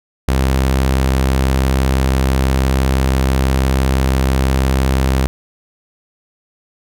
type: tone with vibrato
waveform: sawtooth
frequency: 66 Hz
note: C2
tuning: 16 cents sharp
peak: -8 dBFS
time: 0.28-5.27 s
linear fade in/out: 0 ms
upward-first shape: triangle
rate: 19 Hz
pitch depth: 39 cents each way
effects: none